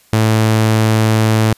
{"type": "tone", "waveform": "sawtooth", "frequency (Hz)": 110, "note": "A2", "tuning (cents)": 0, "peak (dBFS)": -6, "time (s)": [0.13, 1.53], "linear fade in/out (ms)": 0, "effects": ["white hiss -51 dBFS RMS until 1.57 s", "resampled to 32000 Hz"]}